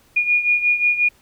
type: beating tone pair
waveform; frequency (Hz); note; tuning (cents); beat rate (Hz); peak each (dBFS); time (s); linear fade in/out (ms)
sine; 2437 / 2442.6; D#7 / D#7; -37 / -33; 5.6; -16 / -21; 0.16-1.09; 10
effects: pink hiss -55 dBFS RMS until 1.21 s